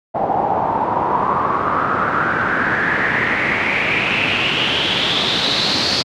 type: noise with low-pass filter sweep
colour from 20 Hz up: pink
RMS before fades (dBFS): -17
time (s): 0.14-6.03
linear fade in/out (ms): 20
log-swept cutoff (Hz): 740 to 4600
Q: 5.9
effects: high-pass 150 Hz 12 dB/octave